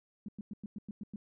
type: tone bursts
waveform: sine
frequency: 206.8 Hz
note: G#3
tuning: 7 cents flat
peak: -38 dBFS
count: 8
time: 0.26-1.16 s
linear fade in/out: 2 ms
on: 25 ms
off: 100 ms
effects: none